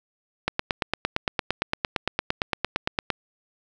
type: click train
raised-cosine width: 0.3 ms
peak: -6 dBFS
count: 24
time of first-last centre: 0.48-3.103 s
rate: 8.77 Hz
effects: none